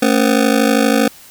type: ring-modulated tone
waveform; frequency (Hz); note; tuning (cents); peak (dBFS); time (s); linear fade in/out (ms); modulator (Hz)
25% pulse; 250; B3; +21; -4; 0.02-1.08; 5; 26.3
effects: white hiss -41 dBFS RMS until 1.3 s